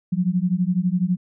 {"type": "beating tone pair", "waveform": "sine", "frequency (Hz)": [174.61, 186.61], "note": ["F3", "F#3"], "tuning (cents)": [0, 15], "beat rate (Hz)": 12, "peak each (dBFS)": -21, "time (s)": [0.12, 1.17], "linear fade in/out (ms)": 10, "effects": []}